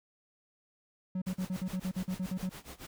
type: tone bursts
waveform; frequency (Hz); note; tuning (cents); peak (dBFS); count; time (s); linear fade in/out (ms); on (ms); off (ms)
triangle; 185; F#3; 0; -29; 12; 1.15-2.494; 5; 68; 48
type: noise with tremolo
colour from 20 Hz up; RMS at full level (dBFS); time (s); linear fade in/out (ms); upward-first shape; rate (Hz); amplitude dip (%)
pink; -45; 1.26-2.87; 10; sine; 7.1; 90
effects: none